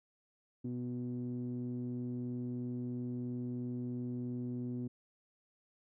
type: tone with low-pass filter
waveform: sawtooth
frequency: 123 Hz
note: B2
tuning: 7 cents flat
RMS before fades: -39 dBFS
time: 0.64-4.88 s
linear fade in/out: 10 ms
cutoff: 290 Hz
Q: 8.9
effects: none